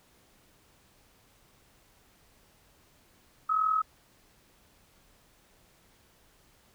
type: tone with amplitude modulation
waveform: sine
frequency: 1280 Hz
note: D#6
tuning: 49 cents sharp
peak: -21 dBFS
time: 3.49-3.82 s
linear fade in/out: 10 ms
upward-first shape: sine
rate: 41.1 Hz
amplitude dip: 60%
effects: pink hiss -63 dBFS RMS until 6.74 s